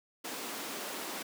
pink high-pass noise, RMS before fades -40 dBFS, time 0.24-1.23 s, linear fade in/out 10 ms, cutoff 240 Hz, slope 24 dB/octave, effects none

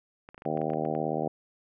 clicks, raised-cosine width 0.5 ms, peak -30 dBFS, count 11, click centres 0.289 / 0.345 / 0.379 / 0.421 / 0.454 / 0.574 / 0.616 / 0.702 / 0.735 / 0.852 / 0.951 s
harmonic tone, 77.78 Hz, D#2, in tune, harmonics 2 / 3 / 4 / 5 / 6 / 7 / 8 / 9 / 10, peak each -36 / -36 / -36 / -36 / -36 / -36 / -36 / -36 / -36 dBFS, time 0.45-1.28 s, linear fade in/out 5 ms
effects none

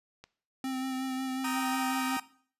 click, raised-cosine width 0.2 ms, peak -30 dBFS, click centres 0.24 s
square tone with vibrato, 261.6 Hz, C4, in tune, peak -32 dBFS, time 0.64-2.17 s, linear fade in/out 2 ms, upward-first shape sine, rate 5.5 Hz, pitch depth 19 cents each way
sawtooth chord, Eb major, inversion first, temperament just, 777.8 / 933.4 / 1244.5 Hz, G5 / Bb5 / Eb6, -14 / +2 / 0 cents, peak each -32 dBFS, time 1.44-2.2 s, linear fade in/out 5 ms
effects noise-tail reverb RT60 0.5 s tail -18 dB re dry + resampled to 32000 Hz

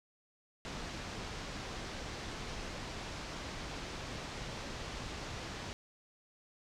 pink low-pass noise, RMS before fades -43 dBFS, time 0.65-5.73 s, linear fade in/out 0 ms, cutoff 6400 Hz, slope 24 dB/octave, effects none

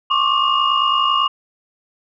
sine tone cluster, 1069 / 1137 / 1187 / 2848 Hz, C6 / C#6 / D6 / F7, +37 / +44 / +18 / +33 cents, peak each -19 dBFS, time 0.1-1.28 s, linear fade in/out 10 ms, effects tanh soft clip ceiling -4 dBFS

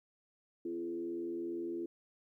sine tone with frequency modulation, 340.6 Hz, F4, 43 cents flat, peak -36 dBFS, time 0.65-1.86 s, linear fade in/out 5 ms, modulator 82.8 Hz, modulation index 0.66, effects 13-bit

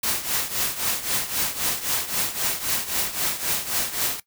white noise with tremolo, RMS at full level -22 dBFS, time 0.03-4.2 s, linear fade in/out 5 ms, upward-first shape triangle, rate 3.8 Hz, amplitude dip 80%, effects noise-tail reverb RT60 0.1 s tail -17 dB re dry

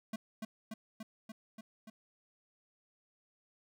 square tone with echo, 220 Hz, A3, in tune, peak -37 dBFS, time 0.13-0.16 s, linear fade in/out 5 ms, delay 290 ms, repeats 6, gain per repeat -2 dB, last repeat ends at 1.9 s, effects none

